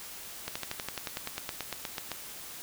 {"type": "slowing click train", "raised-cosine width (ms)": 0.2, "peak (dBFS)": -16, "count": 17, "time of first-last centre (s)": [0.48, 2.117], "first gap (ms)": 75, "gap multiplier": 1.04, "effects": ["white hiss -44 dBFS RMS until 2.62 s"]}